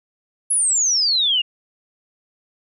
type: exponential sweep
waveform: sine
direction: down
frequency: 10730 to 2779 Hz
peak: -15 dBFS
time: 0.5-1.42 s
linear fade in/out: 10 ms
effects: none